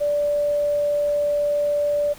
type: tone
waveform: sine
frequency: 584 Hz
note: D5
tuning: 10 cents flat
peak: -18 dBFS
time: 0-2.14 s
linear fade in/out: 20 ms
effects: pink hiss -44 dBFS RMS until 2.18 s